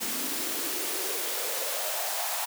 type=noise with high-pass filter sweep; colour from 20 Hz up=white; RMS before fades=-31 dBFS; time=0-2.46 s; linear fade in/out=20 ms; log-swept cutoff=230 to 820 Hz; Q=4.5; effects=none